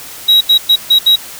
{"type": "tone bursts at uneven times", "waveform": "triangle", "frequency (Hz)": 3838, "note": "A#7", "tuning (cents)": 50, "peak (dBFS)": -3, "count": 5, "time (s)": [[0.28, 0.41], [0.49, 0.58], [0.69, 0.76], [0.9, 0.99], [1.06, 1.16]], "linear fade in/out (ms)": 10, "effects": ["white hiss -30 dBFS RMS until 1.39 s"]}